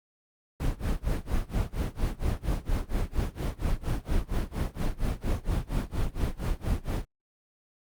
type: noise with tremolo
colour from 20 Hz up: brown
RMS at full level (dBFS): -25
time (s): 0.6-7.05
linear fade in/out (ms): 2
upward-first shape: sine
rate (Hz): 4.3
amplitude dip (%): 95
effects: Opus 24 kbps